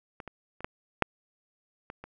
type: clicks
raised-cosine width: 0.5 ms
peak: -25 / -25 / -30 / -16 / -6 / -24 / -27 dBFS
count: 7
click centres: 0.202 / 0.277 / 0.606 / 0.645 / 1.023 / 1.901 / 2.04 s
effects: none